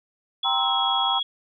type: tone with pitch glide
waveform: sine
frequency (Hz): 3404 to 3326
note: G#7 to G#7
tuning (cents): +42 to +2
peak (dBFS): -23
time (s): 0.43-1.23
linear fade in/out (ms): 5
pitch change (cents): -40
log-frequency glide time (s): 0.54-0.7
type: chord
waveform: sine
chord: C dominant seventh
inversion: second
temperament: just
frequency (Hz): 784.9 / 941.9 / 1046.5 / 1308.1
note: G5 / Bb5 / C6 / E6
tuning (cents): +2 / +18 / 0 / -14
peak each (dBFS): -26 / -27 / -29 / -29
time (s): 0.44-1.2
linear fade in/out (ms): 20
effects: none